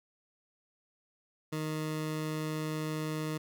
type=tone; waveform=20% pulse; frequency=155.4 Hz; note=D#3; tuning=2 cents flat; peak=-28 dBFS; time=1.52-3.38 s; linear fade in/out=10 ms; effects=none